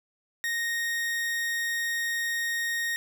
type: tone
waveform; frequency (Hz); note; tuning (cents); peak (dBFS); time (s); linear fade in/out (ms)
40% pulse; 1861; A#6; -3; -26; 0.44-2.96; 0
effects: none